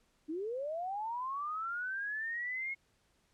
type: linear sweep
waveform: sine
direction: up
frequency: 293.7 to 2180 Hz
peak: -35 dBFS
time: 0.28-2.75 s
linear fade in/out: 20 ms
effects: pink hiss -73 dBFS RMS until 3.33 s + low-pass 10000 Hz 12 dB/octave